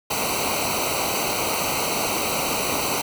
pink noise with comb filter, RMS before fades -24 dBFS, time 0.1-3.02 s, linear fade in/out 10 ms, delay 0.58 ms, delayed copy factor -1, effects none

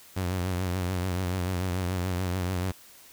sawtooth tone with vibrato, 91.2 Hz, F#2, 24 cents flat, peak -23 dBFS, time 0.16-2.72 s, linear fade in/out 10 ms, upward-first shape triangle, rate 6.9 Hz, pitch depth 84 cents each way, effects white hiss -52 dBFS RMS until 3.12 s

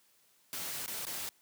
white noise with dropouts, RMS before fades -39 dBFS, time 0.53-1.29 s, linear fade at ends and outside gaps 0 ms, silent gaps 0.861-0.879 / 1.052-1.068 s, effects white hiss -68 dBFS RMS until 1.41 s + high-pass 100 Hz 12 dB/octave

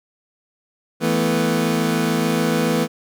25% pulse chord, E suspended fourth, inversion none, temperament equal, 164.81 / 220 / 246.9 Hz, E3 / A3 / B3, 0 / 0 / 0 cents, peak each -18 dBFS, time 1-2.88 s, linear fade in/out 50 ms, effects none

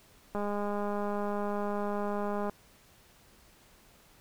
click train, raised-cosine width 1 ms, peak -21 dBFS, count 441, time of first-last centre 0.35-2.496 s, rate 205 Hz, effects pink hiss -60 dBFS RMS until 4.2 s

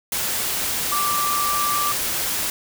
sine tone in noise, 1173 Hz, D6, 2 cents flat, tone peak -21 dBFS, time 0.92-1.92 s, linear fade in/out 2 ms, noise white, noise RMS -24 dBFS, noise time 0.12-2.5 s, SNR 0 dB, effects none

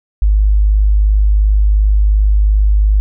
sine tone, 51.4 Hz, G#1, 17 cents flat, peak -7 dBFS, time 0.22-3 s, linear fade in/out 0 ms, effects none

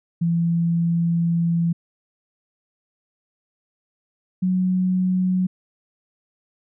sine tone pair in turn, 168.8 / 184.19 Hz, E3 / F#3, +41 / -8 cents, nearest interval major second, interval 151 cents, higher second, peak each -17 dBFS, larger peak neither, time 0.21-1.73 / 4.42-5.47 s, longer first, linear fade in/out 10 ms, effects none

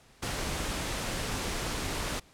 pink noise, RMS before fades -33 dBFS, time 0.22-2.2 s, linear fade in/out 10 ms, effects pink hiss -59 dBFS RMS until 2.33 s + low-pass 10000 Hz 12 dB/octave

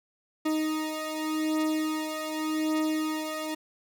40% pulse beating tone pair, 311.1 / 311.96 Hz, D#4 / D#4, 0 / +5 cents, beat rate 0.86 Hz, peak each -28 / -31 dBFS, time 0.45-3.55 s, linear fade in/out 10 ms, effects none

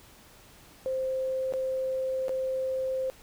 sine tone with dropouts, 523.3 Hz, C5, in tune, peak -27 dBFS, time 0.86-3.1 s, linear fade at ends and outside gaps 0 ms, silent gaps 1.524-1.537 / 2.283-2.293 s, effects pink hiss -54 dBFS RMS until 3.22 s

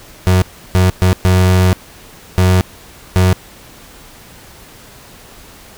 35% pulse tone bursts at uneven times, 92.1 Hz, F#2, 7 cents flat, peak -6 dBFS, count 6, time 0.27-0.42 / 0.75-0.9 / 1.02-1.13 / 1.25-1.73 / 2.38-2.61 / 3.16-3.33 s, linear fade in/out 0 ms, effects pink hiss -39 dBFS RMS until 5.77 s

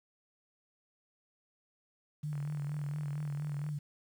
sine tone with vibrato, 146.83 Hz, D3, in tune, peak -34 dBFS, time 2.23-3.79 s, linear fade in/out 10 ms, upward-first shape sine, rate 4.3 Hz, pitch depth 44 cents each way
click train, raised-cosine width 0.5 ms, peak -37 dBFS, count 57, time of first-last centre 2.33-3.689 s, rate 41.2 Hz
effects 10-bit

